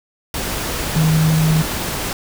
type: tone in noise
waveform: sine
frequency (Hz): 157.9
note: D#3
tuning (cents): +26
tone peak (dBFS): -12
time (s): 0.96-1.62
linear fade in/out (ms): 2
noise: pink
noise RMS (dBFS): -23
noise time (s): 0.34-2.13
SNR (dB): +8
effects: none